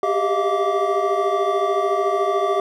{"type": "tone cluster", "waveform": "triangle", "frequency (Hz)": [389.7, 403.4, 637, 697, 1162], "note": ["G4", "G4", "D#5", "F5", "D6"], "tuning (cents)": [-10, 50, 41, -4, -19], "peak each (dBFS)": -22, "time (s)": [0.03, 2.6], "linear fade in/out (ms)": 2, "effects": []}